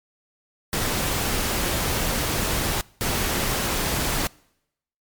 pink noise bursts at uneven times, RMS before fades -24 dBFS, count 2, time 0.73-2.81 / 3.01-4.27 s, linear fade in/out 0 ms, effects noise-tail reverb RT60 0.8 s tail -25 dB re dry + MP3 96 kbps

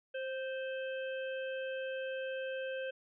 harmonic tone with a mistuned harmonic, 521 Hz, C5, 7 cents flat, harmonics 1 / 3 / 5 / 6, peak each -37 / -44 / -49 / -52 dBFS, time 0.14-2.91 s, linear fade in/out 10 ms, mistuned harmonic 1, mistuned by +19 cents, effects none

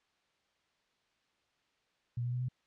sine tone with pitch steps, 120.1 / 122.13 / 124.19 / 126.29 Hz, B2 / B2 / B2 / B2, -48 / -19 / +10 / +39 cents, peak -32 dBFS, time 2.17-2.486 s, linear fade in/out 5 ms, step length 79 ms, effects white hiss -75 dBFS RMS until 2.66 s + low-pass 4000 Hz 12 dB/octave

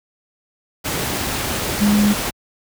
sine tone in noise, 207 Hz, G#3, 5 cents flat, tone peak -12 dBFS, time 1.8-2.14 s, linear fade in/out 20 ms, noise pink, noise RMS -22 dBFS, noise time 0.84-2.31 s, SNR +7 dB, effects high-pass 60 Hz 12 dB/octave

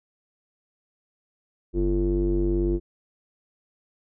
square tone with low-pass filter, 49.03 Hz, G1, 1 cent sharp, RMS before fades -23 dBFS, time 1.73-2.8 s, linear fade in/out 50 ms, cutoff 360 Hz, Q 10, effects none

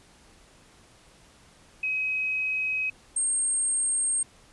sine tone pair in turn, 2537 / 8533 Hz, D#7 / C9, +33 / +33 cents, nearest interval octave + major sixth, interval 2100 cents, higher second, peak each -25 / -23 dBFS, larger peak second, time 1.83-2.9 / 3.16-4.23 s, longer neither, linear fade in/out 5 ms, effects pink hiss -56 dBFS RMS until 4.52 s + resampled to 24000 Hz

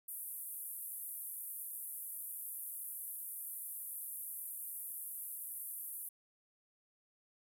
white band-pass noise, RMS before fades -45 dBFS, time 0.08-6.09 s, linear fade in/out 5 ms, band 10000 to 14000 Hz, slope 48 dB/octave, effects none

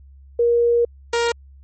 sine / sawtooth tone pair in turn, 473.1 / 469.6 Hz, A#4 / A#4, +26 / +13 cents, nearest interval unison, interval 13 cents, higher first, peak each -13 dBFS, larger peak neither, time 0.39-0.85 / 1.13-1.32 s, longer first, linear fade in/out 5 ms, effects added 68 Hz sine -42 dBFS peak until 1.63 s + MP3 32 kbps

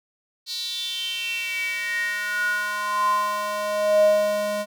square tone with high-pass filter sweep, 207.7 Hz, G#3, in tune, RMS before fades -24 dBFS, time 0.46-4.66 s, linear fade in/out 50 ms, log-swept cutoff 4300 to 440 Hz, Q 8.3, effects none

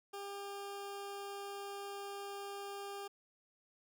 20% pulse tone, 400.3 Hz, G4, 36 cents sharp, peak -38 dBFS, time 0.13-3.08 s, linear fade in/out 10 ms, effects none

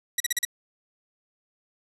10% pulse tone bursts, 1934 Hz, B6, 37 cents flat, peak -13 dBFS, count 5, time 0.18-0.451 s, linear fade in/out 5 ms, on 23 ms, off 39 ms, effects resampled to 32000 Hz + 8-bit

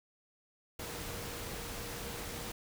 sine tone in noise, 472.1 Hz, A#4, 22 cents sharp, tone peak -50 dBFS, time 0.79-2.52 s, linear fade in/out 5 ms, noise pink, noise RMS -42 dBFS, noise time 0.79-2.52 s, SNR -11 dB, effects none

